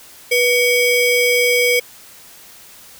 square ring-modulated tone, 1372 Hz, F6, 31 cents flat, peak -10 dBFS, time 0.31-1.8 s, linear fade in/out 10 ms, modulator 883 Hz, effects white hiss -42 dBFS RMS until 2.99 s

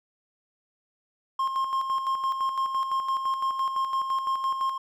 triangle tone with tremolo, 1066 Hz, C6, 32 cents sharp, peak -21 dBFS, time 1.39-4.78 s, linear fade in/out 5 ms, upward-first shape square, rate 5.9 Hz, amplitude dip 50%, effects none

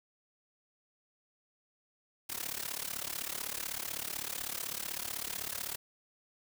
white noise with amplitude modulation, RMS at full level -35 dBFS, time 2.29-5.76 s, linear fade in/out 10 ms, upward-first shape sine, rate 35.9 Hz, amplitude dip 90%, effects none

